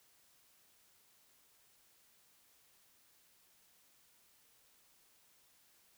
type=silence; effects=white hiss -69 dBFS RMS until 5.97 s